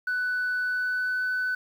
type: tone with pitch glide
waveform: sine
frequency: 1491 to 1502.2 Hz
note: F#6 to F#6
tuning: +13 to +26 cents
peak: -23 dBFS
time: 0.07-1.55 s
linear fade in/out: 5 ms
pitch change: +13 cents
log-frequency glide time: 0.62-1.29 s
effects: tanh soft clip ceiling -22 dBFS + 9-bit